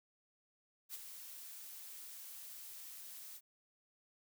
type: noise with ADSR envelope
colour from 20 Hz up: blue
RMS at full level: -44 dBFS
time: 0.89-3.41 s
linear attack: 51 ms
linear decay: 27 ms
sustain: -7 dB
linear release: 49 ms
effects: none